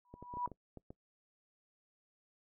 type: tone with exponential growth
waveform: sine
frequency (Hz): 978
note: B5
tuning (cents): -17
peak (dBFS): -32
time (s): 0.05-0.46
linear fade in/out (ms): 1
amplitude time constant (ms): 89
type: clicks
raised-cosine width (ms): 2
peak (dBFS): -35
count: 8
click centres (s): 0.14 / 0.226 / 0.339 / 0.371 / 0.476 / 0.517 / 0.773 / 0.905
effects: noise-tail reverb RT60 0.1 s tail -22 dB re dry